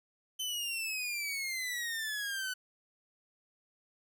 sawtooth exponential sweep, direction down, 3073 to 1492 Hz, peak -31 dBFS, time 0.39-2.54 s, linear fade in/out 10 ms, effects none

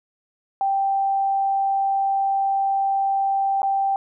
sine tone with dropouts, 784 Hz, G5, in tune, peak -18 dBFS, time 0.61-3.96 s, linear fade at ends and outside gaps 1 ms, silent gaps 3.619-3.63 s, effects none

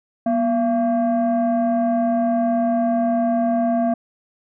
sine tone pair together, 240.4 / 679.4 Hz, B3 / F5, -46 / -48 cents, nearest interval octave + tritone, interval 1798 cents, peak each -17 dBFS, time 0.26-3.94 s, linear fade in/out 5 ms, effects tanh soft clip ceiling -13 dBFS

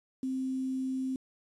sine tone with quantisation, 261.6 Hz, C4, in tune, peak -30 dBFS, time 0.23-1.16 s, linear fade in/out 2 ms, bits 9, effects resampled to 24000 Hz

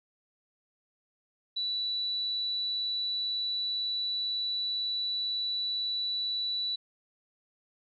sine tone, 3951 Hz, B7, in tune, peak -29 dBFS, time 1.56-6.76 s, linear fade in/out 10 ms, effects none

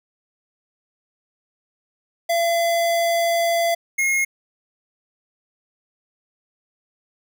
square tone pair in turn, 678 / 2153 Hz, E5 / C7, +49 / +49 cents, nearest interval octave + minor sixth, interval 2000 cents, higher second, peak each -18 dBFS, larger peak neither, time 2.29-3.75 / 3.98-4.25 s, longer first, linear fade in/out 10 ms, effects none

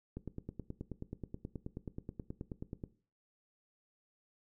click train, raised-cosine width 3 ms, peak -28 dBFS, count 26, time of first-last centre 0.17-2.838 s, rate 9.37 Hz, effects noise-tail reverb RT60 0.4 s tail -17 dB re dry

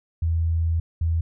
sine tone pair in turn, 82.41 / 82.41 Hz, E2 / E2, 0 / 0 cents, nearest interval unison, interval 0 cents, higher neither, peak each -19 dBFS, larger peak neither, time 0.22-0.8 / 1.01-1.21 s, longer first, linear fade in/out 5 ms, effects none

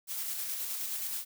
blue noise with tremolo, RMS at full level -35 dBFS, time 0.07-1.25 s, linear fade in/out 50 ms, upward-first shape square, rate 9.5 Hz, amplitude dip 25%, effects none

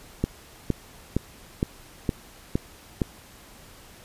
click train, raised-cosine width 3 ms, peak -9 dBFS, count 7, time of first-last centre 0.24-3.018 s, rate 2.16 Hz, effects pink hiss -49 dBFS RMS until 4.04 s + resampled to 32000 Hz

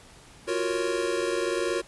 square chord, Gb major seventh, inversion third, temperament equal, 349.2 / 370 / 466.2 / 554.4 Hz, F4 / Gb4 / Bb4 / Db5, 0 / 0 / 0 / 0 cents, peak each -31 / -32 / -31 / -33 dBFS, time 0.47-1.82 s, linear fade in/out 20 ms, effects pink hiss -51 dBFS RMS until 1.87 s + resampled to 24000 Hz

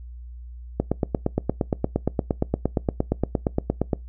click train, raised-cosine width 2 ms, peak -7 dBFS, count 28, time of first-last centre 0.8-3.932 s, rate 8.62 Hz, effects noise-tail reverb RT60 0.2 s tail -23 dB re dry + added 60 Hz sine -36 dBFS peak until 4.08 s

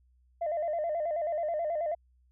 sine tone with vibrato, 643 Hz, E5, 43 cents flat, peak -27 dBFS, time 0.41-1.95 s, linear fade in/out 10 ms, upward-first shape square, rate 9.3 Hz, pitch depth 97 cents each way, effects tanh soft clip ceiling -25 dBFS + added 62 Hz sine -62 dBFS peak until 2.31 s

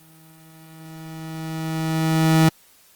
30% pulse tone with exponential growth, 160 Hz, D#3, 49 cents sharp, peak -9 dBFS, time 0-2.49 s, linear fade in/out 5 ms, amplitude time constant 540 ms, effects white hiss -54 dBFS RMS until 2.95 s + Opus 32 kbps

